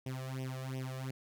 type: tone with flanger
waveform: sawtooth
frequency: 130.81 Hz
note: C3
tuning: in tune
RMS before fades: -40 dBFS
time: 0.06-1.11 s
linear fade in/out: 5 ms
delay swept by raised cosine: 0.34 to 1.74 ms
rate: 2.8 Hz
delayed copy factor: +1
effects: none